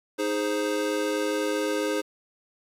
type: chord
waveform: square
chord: Ab major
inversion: second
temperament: equal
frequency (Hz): 311.1 / 415.3 / 523.3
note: Eb4 / Ab4 / C5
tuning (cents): 0 / 0 / 0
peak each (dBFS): -30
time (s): 0.18-2.02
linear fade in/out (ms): 20
effects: low-pass 12000 Hz 12 dB/octave + 9-bit